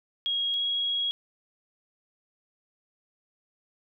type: tone pair in turn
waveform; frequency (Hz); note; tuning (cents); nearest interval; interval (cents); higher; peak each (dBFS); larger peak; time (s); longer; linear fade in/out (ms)
sine; 3286 / 3309; G#7 / G#7; -19 / -7; unison; 12; second; -25; neither; 0.26-0.54 / 0.54-1.11; second; 0
effects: none